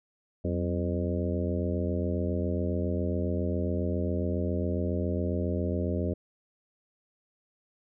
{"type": "harmonic tone with a mistuned harmonic", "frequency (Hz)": 87.31, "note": "F2", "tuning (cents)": 0, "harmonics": [1, 2, 3, 4, 5, 6, 7], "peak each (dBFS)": [-30, -33, -35, -36, -37, -38, -38], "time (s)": [0.44, 6.14], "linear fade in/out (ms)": 10, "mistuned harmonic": 2, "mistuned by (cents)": 120, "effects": []}